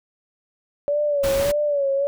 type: tone with vibrato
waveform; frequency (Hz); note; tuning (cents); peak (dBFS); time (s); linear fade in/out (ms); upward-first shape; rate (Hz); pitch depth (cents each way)
sine; 570; C#5; +48; -18; 0.88-2.07; 0; sine; 1.7; 73
type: noise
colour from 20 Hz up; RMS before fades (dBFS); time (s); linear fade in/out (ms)
pink; -28; 1.23-1.52; 10
effects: none